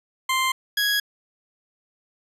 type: tone pair in turn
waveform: 20% pulse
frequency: 1047 / 1662 Hz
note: C6 / G#6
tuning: +1 / +1 cents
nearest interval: minor sixth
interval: 800 cents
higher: second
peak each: -15 dBFS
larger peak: neither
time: 0.29-0.52 / 0.77-1 s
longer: neither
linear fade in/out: 5 ms
effects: resampled to 32000 Hz + 9-bit